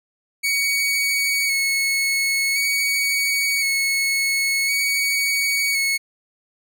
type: tone with vibrato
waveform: sawtooth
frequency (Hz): 2221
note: C#7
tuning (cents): +3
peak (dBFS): -15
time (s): 0.43-5.98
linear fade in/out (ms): 20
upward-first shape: square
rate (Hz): 0.47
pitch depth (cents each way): 20
effects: none